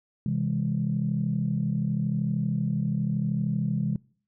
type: chord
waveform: sine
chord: C augmented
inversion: none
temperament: just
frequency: 130.81 / 163.52 / 204.4 Hz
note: C3 / E3 / G#3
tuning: 0 / -14 / -27 cents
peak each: -28 dBFS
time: 0.26-3.96 s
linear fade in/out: 2 ms
effects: noise-tail reverb RT60 0.5 s tail -25 dB re dry + tanh soft clip ceiling -15 dBFS